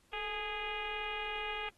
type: tone with frequency modulation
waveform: sine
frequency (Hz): 1653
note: G#6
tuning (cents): -9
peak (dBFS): -36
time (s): 0.13-1.69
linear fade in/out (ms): 2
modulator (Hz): 407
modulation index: 3.1
effects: pink hiss -69 dBFS RMS until 1.77 s + AAC 32 kbps